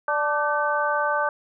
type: harmonic tone with a mistuned harmonic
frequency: 293.7 Hz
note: D4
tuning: in tune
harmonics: 2 / 3 / 4 / 5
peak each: -26 / -26 / -26 / -26 dBFS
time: 0.08-1.29 s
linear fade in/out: 2 ms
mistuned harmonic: 5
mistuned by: +68 cents
effects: none